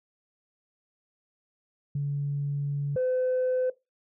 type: tone pair in turn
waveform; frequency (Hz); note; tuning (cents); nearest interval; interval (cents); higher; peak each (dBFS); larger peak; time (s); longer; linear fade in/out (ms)
sine; 142.7 / 509.5; D3 / C5; -49 / -46; octave + minor seventh; 2203; second; -25 / -22; second; 1.95-2.96 / 2.96-3.7; first; 5
effects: noise-tail reverb RT60 0.2 s tail -18 dB re dry + tanh soft clip ceiling -21 dBFS